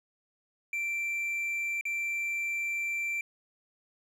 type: tone with dropouts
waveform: triangle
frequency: 2349 Hz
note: D7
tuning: in tune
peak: -28 dBFS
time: 0.73-3.21 s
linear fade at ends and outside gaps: 2 ms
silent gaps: 1.811-1.853 s
effects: none